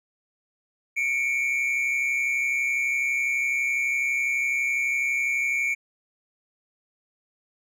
triangle tone pair together, 2217 / 2349 Hz, C#7 / D7, 0 / 0 cents, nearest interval minor second, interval 100 cents, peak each -22 dBFS, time 0.96-5.75 s, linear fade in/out 20 ms, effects tanh soft clip ceiling -18 dBFS

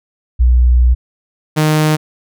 sine / sawtooth tone pair in turn, 61.2 / 154.21 Hz, B1 / D#3, -15 / -15 cents, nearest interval octave + major third, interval 1600 cents, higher second, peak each -6 dBFS, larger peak neither, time 0.39-0.95 / 1.56-1.97 s, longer first, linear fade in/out 20 ms, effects none

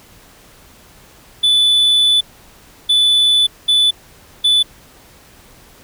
triangle tone bursts at uneven times, 3482 Hz, A7, 19 cents flat, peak -8 dBFS, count 4, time 1.43-2.21 / 2.89-3.47 / 3.68-3.91 / 4.44-4.63 s, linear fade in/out 10 ms, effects pink hiss -45 dBFS RMS until 5.83 s

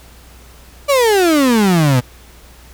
35% pulse exponential sweep, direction down, 587.3 to 120 Hz, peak -8 dBFS, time 0.88-2.01 s, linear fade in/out 20 ms, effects added 60 Hz sine -41 dBFS peak until 2.73 s + pink hiss -44 dBFS RMS until 2.73 s

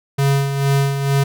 square tone with tremolo, 138.8 Hz, C#3, 3 cents sharp, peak -13 dBFS, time 0.18-1.24 s, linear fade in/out 10 ms, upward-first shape sine, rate 2.2 Hz, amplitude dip 55%, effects none

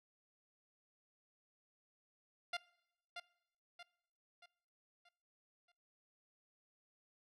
10% pulse tone with echo, 698.5 Hz, F5, in tune, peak -29 dBFS, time 2.53-2.57 s, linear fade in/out 5 ms, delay 630 ms, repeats 5, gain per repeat -7 dB, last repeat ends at 5.72 s, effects noise-tail reverb RT60 0.8 s tail -22 dB re dry + low-pass 6000 Hz 12 dB/octave

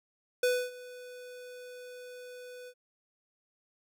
square tone with ADSR envelope, 497.1 Hz, B4, 11 cents sharp, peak -24 dBFS, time 0.43-2.74 s, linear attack 4 ms, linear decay 270 ms, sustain -21 dB, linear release 62 ms, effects none

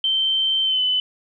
sine tone with pitch glide, 3112 to 3015 Hz, G7 to F#7, -13 to +32 cents, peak -17 dBFS, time 0.04-1 s, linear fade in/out 2 ms, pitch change -55 cents, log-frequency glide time 0.63-0.82 s, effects none

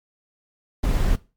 brown noise, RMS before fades -19 dBFS, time 0.83-1.16 s, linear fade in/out 10 ms, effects noise-tail reverb RT60 0.3 s tail -19 dB re dry + MP3 96 kbps

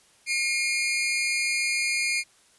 sawtooth tone pair together, 2147 / 2407 Hz, C7 / D7, +44 / +42 cents, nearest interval major second, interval 198 cents, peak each -23 dBFS, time 0.26-2.24 s, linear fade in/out 50 ms, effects white hiss -59 dBFS RMS until 2.58 s + resampled to 24000 Hz

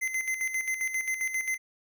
square tone with tremolo, 2060 Hz, C7, 28 cents flat, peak -27 dBFS, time 0.01-1.58 s, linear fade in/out 20 ms, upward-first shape square, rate 7.5 Hz, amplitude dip 60%, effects none

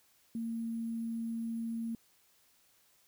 sine tone with sample-and-hold, 228.6 Hz, A#3, 34 cents flat, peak -34 dBFS, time 0.35-1.95 s, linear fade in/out 2 ms, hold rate 11025 Hz, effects white hiss -68 dBFS RMS until 3.07 s

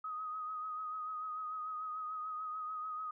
sine tone with vibrato, 1256 Hz, D#6, 16 cents sharp, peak -38 dBFS, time 0.04-3.11 s, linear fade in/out 5 ms, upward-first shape triangle, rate 6.8 Hz, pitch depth 39 cents each way, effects none

